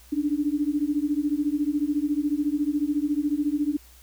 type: beating tone pair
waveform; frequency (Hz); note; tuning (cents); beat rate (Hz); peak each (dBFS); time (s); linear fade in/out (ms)
sine; 287.1 / 301.1; D4 / D4; -39 / +43; 14; -25; 0.12-3.77; 10
effects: added 60 Hz sine -51 dBFS peak until 4.02 s + white hiss -54 dBFS RMS until 4.02 s